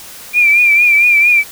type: tone with vibrato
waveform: sine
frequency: 2379 Hz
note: D7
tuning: 22 cents sharp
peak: -6 dBFS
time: 0.33-1.44 s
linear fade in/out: 50 ms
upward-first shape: triangle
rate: 4.4 Hz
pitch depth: 68 cents each way
effects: white hiss -33 dBFS RMS until 1.51 s